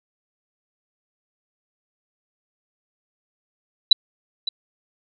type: tone with echo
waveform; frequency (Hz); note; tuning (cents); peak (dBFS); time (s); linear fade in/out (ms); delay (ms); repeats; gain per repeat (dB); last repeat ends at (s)
sine; 3951; B7; 0; -6; 3.91-3.93; 5; 560; 1; -15; 4.49
effects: none